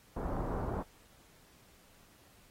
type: low-pass noise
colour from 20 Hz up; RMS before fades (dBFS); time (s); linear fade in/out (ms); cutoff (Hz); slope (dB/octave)
pink; -36; 0.16-0.83; 10; 1100; 24
effects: pink hiss -63 dBFS RMS until 2.5 s + AAC 48 kbps